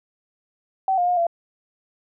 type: tone with pitch steps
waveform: sine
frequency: 765 / 709 / 715 / 681 Hz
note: G5 / F5 / F5 / F5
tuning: -42 / +26 / +41 / -44 cents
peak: -17 dBFS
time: 0.88-1.268 s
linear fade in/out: 2 ms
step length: 97 ms
effects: none